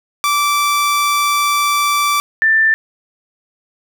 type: tone pair in turn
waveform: sawtooth / sine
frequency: 1165 / 1775.9 Hz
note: D6 / A6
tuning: -14 / +16 cents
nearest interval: perfect fifth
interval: 730 cents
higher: second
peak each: -9 dBFS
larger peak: neither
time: 0.24-2.2 / 2.42-2.74 s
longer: first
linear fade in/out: 0 ms
effects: none